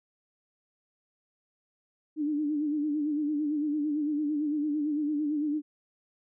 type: tone with vibrato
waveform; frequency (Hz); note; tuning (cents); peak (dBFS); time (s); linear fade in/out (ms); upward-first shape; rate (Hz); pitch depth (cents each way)
sine; 298.4; D4; +28; -26; 2.16-5.62; 50; sine; 8.9; 64
effects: none